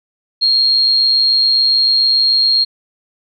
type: tone with amplitude modulation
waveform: sine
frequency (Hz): 4246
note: C8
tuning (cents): +25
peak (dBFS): -8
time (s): 0.41-2.65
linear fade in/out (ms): 20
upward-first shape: sine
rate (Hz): 107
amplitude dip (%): 30
effects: none